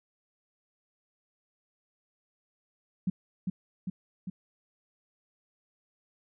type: tone with echo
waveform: sine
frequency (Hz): 185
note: F#3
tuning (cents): 0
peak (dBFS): -24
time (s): 3.07-3.1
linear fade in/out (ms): 5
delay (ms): 400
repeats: 3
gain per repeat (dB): -3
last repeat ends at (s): 4.3
effects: none